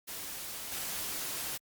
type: noise with level steps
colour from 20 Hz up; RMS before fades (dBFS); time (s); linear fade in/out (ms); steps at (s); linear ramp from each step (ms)
white; -41 / -37; 0.07-1.58; 20; 0.72; 2
effects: Opus 48 kbps